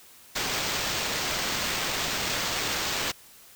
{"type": "noise with sample-and-hold", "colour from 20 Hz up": "white", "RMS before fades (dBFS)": -29, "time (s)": [0.35, 3.12], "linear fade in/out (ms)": 10, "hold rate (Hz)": 11025, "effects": ["white hiss -52 dBFS RMS until 3.55 s"]}